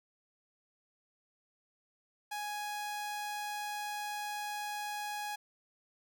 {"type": "tone", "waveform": "sawtooth", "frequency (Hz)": 832, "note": "G#5", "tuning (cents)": 3, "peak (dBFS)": -33, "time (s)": [2.31, 5.36], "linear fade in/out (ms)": 10, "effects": []}